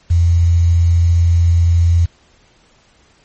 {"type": "tone with quantisation", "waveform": "sine", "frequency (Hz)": 85.2, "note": "F2", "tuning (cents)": -42, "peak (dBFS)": -8, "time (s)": [0.1, 2.06], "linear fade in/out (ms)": 10, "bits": 6, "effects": ["pink hiss -52 dBFS RMS until 3.24 s", "MP3 32 kbps"]}